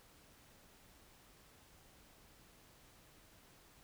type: silence
effects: pink hiss -64 dBFS RMS until 3.83 s